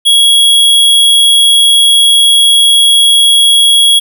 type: tone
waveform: square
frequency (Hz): 3322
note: G#7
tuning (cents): 0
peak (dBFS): -4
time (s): 0.05-4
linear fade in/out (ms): 20
effects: none